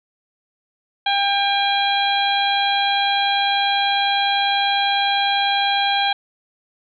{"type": "harmonic tone with a mistuned harmonic", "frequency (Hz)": 799, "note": "G5", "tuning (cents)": 33, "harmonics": [1, 2, 3, 4, 5], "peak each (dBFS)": [-19, -25, -26, -22, -26], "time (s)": [1.06, 6.13], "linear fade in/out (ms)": 5, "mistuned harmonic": 4, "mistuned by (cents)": 38, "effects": []}